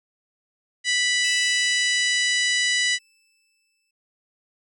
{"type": "harmonic tone", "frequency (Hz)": 986, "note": "B5", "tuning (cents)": -3, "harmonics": [2, 3, 4, 5, 6, 7, 8, 9], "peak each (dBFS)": [-22, -26, -28, -30, -32, -33, -34, -35], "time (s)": [0.84, 2.99], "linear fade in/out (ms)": 50}
{"type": "tone with exponential decay", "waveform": "20% pulse", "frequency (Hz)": 2637, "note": "E7", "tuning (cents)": 0, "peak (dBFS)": -27, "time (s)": [1.24, 3.91], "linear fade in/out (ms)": 5, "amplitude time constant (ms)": 580}
{"effects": []}